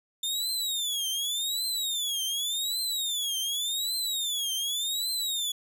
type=tone with vibrato; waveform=sawtooth; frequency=3586 Hz; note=A7; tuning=32 cents sharp; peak=-25 dBFS; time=0.23-5.52 s; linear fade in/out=5 ms; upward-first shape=triangle; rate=0.87 Hz; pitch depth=250 cents each way; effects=none